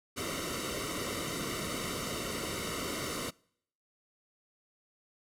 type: noise with comb filter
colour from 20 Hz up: pink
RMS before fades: -36 dBFS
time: 0.16-3.31 s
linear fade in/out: 20 ms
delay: 1.2 ms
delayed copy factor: -0.85
effects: noise-tail reverb RT60 0.7 s tail -26 dB re dry + low-pass 12000 Hz 12 dB/octave